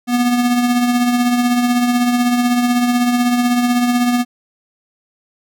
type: tone with tremolo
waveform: square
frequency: 243.7 Hz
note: B3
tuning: 23 cents flat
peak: -11 dBFS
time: 0.07-4.25 s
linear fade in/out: 50 ms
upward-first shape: triangle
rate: 16 Hz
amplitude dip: 50%
effects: none